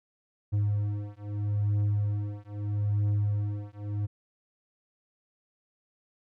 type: beating tone pair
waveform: triangle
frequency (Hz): 102.8 / 103.58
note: G#2 / G#2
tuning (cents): -17 / -4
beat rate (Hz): 0.78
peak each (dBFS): -27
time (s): 0.52-4.07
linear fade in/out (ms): 20
effects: none